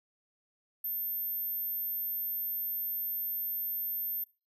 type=tone; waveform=sine; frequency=13320 Hz; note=G#9; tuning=4 cents sharp; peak=-32 dBFS; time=0.84-4.24 s; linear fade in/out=5 ms; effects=noise-tail reverb RT60 0.3 s tail -24 dB re dry